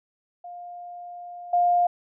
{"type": "tone with level steps", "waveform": "sine", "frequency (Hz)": 705, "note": "F5", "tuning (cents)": 16, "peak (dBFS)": [-36, -17], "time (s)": [0.44, 1.87], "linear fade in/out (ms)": 5, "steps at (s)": 1.53, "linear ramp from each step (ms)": 5, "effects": []}